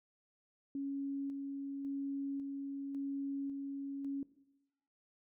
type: tone with tremolo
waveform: sine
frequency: 277.2 Hz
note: C#4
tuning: in tune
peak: -36 dBFS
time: 0.75-4.23 s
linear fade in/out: 2 ms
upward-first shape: square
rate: 0.91 Hz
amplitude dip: 30%
effects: noise-tail reverb RT60 0.9 s tail -18 dB re dry